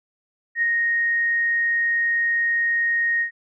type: tone with ADSR envelope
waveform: sine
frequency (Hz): 1864.7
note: A#6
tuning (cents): 0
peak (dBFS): -16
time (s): 0.55-3.31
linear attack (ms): 72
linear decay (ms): 14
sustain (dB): -2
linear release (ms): 100
effects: none